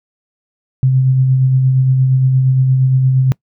sine tone with tremolo, 130.81 Hz, C3, in tune, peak -7 dBFS, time 0.83-3.32 s, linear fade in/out 0 ms, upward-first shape sine, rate 8.6 Hz, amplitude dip 30%, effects noise-tail reverb RT60 0.1 s tail -24 dB re dry

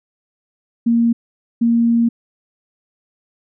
sine tone bursts at uneven times, 233.1 Hz, A#3, in tune, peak -11 dBFS, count 2, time 0.86-1.13 / 1.61-2.09 s, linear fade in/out 10 ms, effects none

